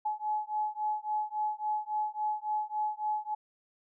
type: beating tone pair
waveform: sine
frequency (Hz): 849 / 852.6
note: G#5 / G#5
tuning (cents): +38 / +45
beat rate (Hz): 3.6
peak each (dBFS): -33 / -33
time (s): 0.05-3.35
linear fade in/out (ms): 10
effects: none